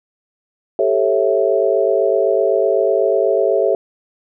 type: chord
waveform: sine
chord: A dominant seventh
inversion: third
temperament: equal with one note detuned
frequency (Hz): 392 / 440 / 547.4 / 659.3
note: G4 / A4 / C#5 / E5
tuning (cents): 0 / 0 / -22 / 0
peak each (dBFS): -18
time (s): 0.79-3.75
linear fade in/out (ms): 2
effects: none